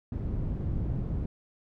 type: low-pass noise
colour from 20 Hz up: white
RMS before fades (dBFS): -31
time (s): 0.12-1.26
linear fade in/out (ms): 2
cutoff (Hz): 130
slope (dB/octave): 12
effects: none